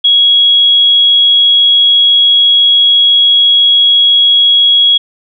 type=tone; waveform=sine; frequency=3322 Hz; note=G#7; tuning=in tune; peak=-4 dBFS; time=0.04-4.98 s; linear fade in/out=10 ms; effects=none